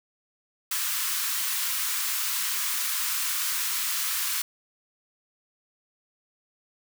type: high-pass noise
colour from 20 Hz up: white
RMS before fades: -28 dBFS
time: 0.71-4.42 s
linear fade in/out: 5 ms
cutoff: 1000 Hz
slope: 48 dB/octave
effects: none